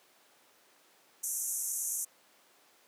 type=band-pass noise; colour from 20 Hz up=pink; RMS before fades=-35 dBFS; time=1.23-2.05 s; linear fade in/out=10 ms; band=6000 to 13000 Hz; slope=96 dB/octave; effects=pink hiss -63 dBFS RMS until 2.87 s + high-pass 400 Hz 12 dB/octave